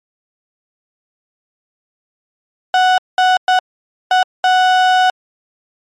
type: tone bursts at uneven times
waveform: 35% pulse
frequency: 740 Hz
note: F#5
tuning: in tune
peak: -7 dBFS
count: 5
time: 2.74-2.98 / 3.18-3.37 / 3.48-3.59 / 4.11-4.23 / 4.44-5.1 s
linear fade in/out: 2 ms
effects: low-pass 4000 Hz 12 dB/octave + MP3 64 kbps